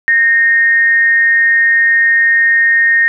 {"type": "tone with amplitude modulation", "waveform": "sine", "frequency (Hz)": 1847, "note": "A#6", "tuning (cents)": -16, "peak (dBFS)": -5, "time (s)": [0.08, 3.08], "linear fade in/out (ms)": 0, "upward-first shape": "sine", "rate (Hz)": 242, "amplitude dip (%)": 40, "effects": []}